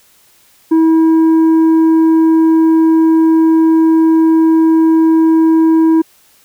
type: tone with tanh clipping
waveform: sine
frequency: 322.9 Hz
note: E4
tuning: 36 cents flat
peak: -7 dBFS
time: 0.71-6.02 s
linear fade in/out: 10 ms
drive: 5 dB
effects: white hiss -49 dBFS RMS until 6.44 s

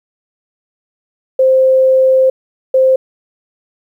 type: tone bursts at uneven times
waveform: sine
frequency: 523.3 Hz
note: C5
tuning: in tune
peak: -6 dBFS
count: 2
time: 1.39-2.3 / 2.74-2.96 s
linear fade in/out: 5 ms
effects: 8-bit

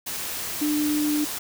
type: tone in noise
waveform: sine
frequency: 298.6 Hz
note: D4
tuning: 29 cents sharp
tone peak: -21 dBFS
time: 0.61-1.25 s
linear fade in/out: 10 ms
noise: white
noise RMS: -31 dBFS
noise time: 0.06-1.39 s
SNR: +7 dB
effects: none

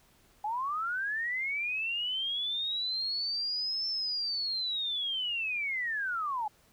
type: linear two-way sweep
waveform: sine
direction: up then down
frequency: 817 to 5340 to 817 Hz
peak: -30 dBFS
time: 0.44-6.48 s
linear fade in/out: 5 ms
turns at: 3.88 s
effects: pink hiss -64 dBFS RMS until 6.72 s

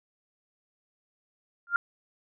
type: tone with exponential growth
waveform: sine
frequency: 1396.9 Hz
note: F6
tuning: in tune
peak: -16 dBFS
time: 1.67-1.76 s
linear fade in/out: 1 ms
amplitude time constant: 19 ms
effects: none

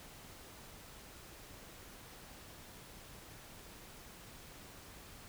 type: silence
effects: pink hiss -54 dBFS RMS until 5.28 s

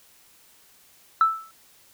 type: tone with exponential decay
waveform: sine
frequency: 1318.5 Hz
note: E6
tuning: in tune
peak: -11 dBFS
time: 1.21-1.51 s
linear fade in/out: 1 ms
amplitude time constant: 64 ms
effects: tanh soft clip ceiling -9 dBFS + white hiss -56 dBFS RMS until 1.93 s

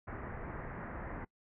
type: low-pass noise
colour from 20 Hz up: pink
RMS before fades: -43 dBFS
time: 0.07-1.25 s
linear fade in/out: 10 ms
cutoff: 2000 Hz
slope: 48 dB/octave
effects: noise-tail reverb RT60 0.1 s tail -22 dB re dry

